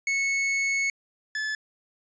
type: tone pair in turn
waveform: 45% pulse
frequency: 2201 / 1729.2 Hz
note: C#7 / A6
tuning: -13 / -31 cents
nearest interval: major third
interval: 418 cents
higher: first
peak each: -23 / -27 dBFS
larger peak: first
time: 0.07-0.9 / 1.35-1.55 s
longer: first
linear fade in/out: 2 ms
effects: resampled to 16000 Hz